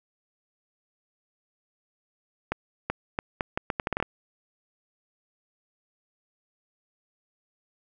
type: accelerating click train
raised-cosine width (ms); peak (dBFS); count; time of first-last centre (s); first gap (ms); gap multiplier
0.5; -11; 12; 2.52-4.026; 380; 0.76
effects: none